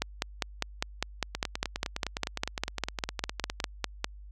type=two click trains; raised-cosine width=0.2 ms; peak=-14 / -10 dBFS; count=23 / 21; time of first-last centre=1.35-3.602 / 0.02-4.044 s; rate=9.77 / 4.97 Hz; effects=added 50 Hz sine -44 dBFS peak until 4.31 s